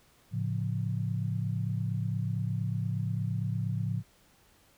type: chord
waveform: sine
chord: A augmented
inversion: none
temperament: equal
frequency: 110 / 138.59 / 174.61 Hz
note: A2 / C#3 / E#3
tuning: 0 / 0 / 0 cents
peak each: -31 / -34 / -35 dBFS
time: 0.31-4.03 s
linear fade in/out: 50 ms
effects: pink hiss -63 dBFS RMS until 4.77 s